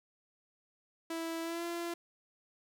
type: tone with pitch glide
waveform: sawtooth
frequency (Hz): 329.3 to 341.5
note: E4 to F4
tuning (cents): -2 to -39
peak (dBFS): -32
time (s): 1.1-1.94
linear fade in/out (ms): 5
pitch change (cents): +63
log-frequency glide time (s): 1.42-1.64
effects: none